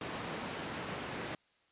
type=band-pass noise; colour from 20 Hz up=pink; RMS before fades=-41 dBFS; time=0.01-1.35 s; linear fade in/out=2 ms; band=150 to 3000 Hz; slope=12 dB/octave; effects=white hiss -71 dBFS RMS until 1.71 s + resampled to 8000 Hz